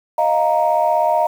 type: chord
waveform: sine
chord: Eb suspended second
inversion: none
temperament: equal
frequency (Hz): 622.3 / 698.5 / 932.3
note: Eb5 / F5 / Bb5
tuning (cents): 0 / 0 / 0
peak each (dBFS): -17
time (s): 0.18-1.27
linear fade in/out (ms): 5
effects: tanh soft clip ceiling -5 dBFS + 7-bit